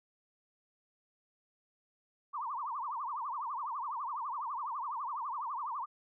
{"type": "tone with vibrato", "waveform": "sine", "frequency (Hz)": 1046.5, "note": "C6", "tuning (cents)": 0, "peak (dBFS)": -35, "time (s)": [2.33, 5.86], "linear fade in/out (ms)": 20, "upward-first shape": "triangle", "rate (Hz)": 12, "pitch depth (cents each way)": 290, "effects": []}